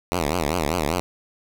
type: tone with vibrato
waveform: 5% pulse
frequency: 80.2 Hz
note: E2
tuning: 47 cents flat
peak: -10 dBFS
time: 0.12-1 s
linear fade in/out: 0 ms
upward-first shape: triangle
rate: 5.1 Hz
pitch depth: 260 cents each way
effects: none